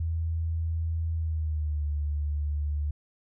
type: tone with pitch glide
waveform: sine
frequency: 81.8 to 73.72 Hz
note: E2 to D2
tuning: -13 to +7 cents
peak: -26 dBFS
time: 0-2.91 s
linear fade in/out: 5 ms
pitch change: -180 cents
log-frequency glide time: 1.14-1.85 s
effects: none